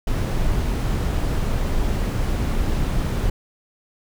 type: noise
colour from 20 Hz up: brown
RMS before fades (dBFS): -21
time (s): 0.07-3.3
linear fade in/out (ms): 5
effects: none